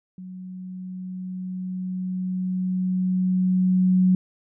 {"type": "tone with level ramp", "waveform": "sine", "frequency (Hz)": 184.5, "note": "F#3", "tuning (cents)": -5, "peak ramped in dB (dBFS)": [-35, -14], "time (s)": [0.18, 4.15], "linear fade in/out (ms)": 2, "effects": []}